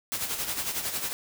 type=noise with tremolo; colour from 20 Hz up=white; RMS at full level=-29 dBFS; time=0.12-1.13 s; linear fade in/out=0 ms; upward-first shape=sine; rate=11 Hz; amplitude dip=60%; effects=none